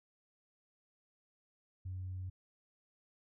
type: tone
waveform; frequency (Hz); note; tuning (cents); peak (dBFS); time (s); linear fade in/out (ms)
sine; 92.5; F#2; 0; -38; 1.85-2.3; 10
effects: tanh soft clip ceiling -35 dBFS